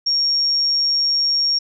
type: tone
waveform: sine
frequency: 5550 Hz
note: F8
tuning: 12 cents flat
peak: -15 dBFS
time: 0.06-1.59 s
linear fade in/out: 10 ms
effects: none